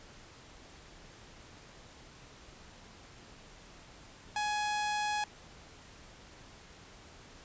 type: tone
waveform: sawtooth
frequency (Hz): 838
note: G#5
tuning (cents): +15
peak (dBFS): -27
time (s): 4.36-5.24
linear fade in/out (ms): 2
effects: pink hiss -54 dBFS RMS until 7.44 s + resampled to 16000 Hz